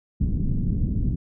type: low-pass noise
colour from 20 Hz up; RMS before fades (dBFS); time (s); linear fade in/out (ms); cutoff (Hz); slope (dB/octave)
pink; -23; 0.2-1.16; 10; 240; 24
effects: none